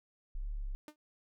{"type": "exponential two-way sweep", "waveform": "sine", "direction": "up then down", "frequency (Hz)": [30.24, 37.51, 32.71], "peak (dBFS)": -35, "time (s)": [0.35, 0.75], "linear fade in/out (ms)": 0, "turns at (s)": 0.48}
{"type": "tone with exponential decay", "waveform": "sawtooth", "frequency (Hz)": 302.3, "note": "D#4", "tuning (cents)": -50, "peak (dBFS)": -39, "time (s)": [0.88, 0.96], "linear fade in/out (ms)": 1, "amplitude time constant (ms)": 17}
{"effects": []}